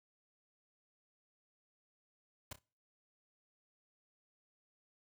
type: noise with echo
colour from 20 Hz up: pink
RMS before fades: -44 dBFS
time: 2.51-2.53 s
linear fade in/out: 5 ms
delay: 30 ms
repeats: 2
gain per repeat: -12 dB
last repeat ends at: 2.59 s
effects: noise-tail reverb RT60 0.4 s tail -25 dB re dry + high-pass 60 Hz 12 dB/octave